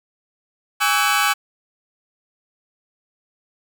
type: tone cluster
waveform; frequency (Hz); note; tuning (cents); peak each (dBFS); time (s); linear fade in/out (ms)
25% pulse; 824 / 1135 / 1307 / 1514; G#5 / C#6 / E6 / F#6; -14 / +41 / -15 / +39; -18; 0.8-1.34; 20
effects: none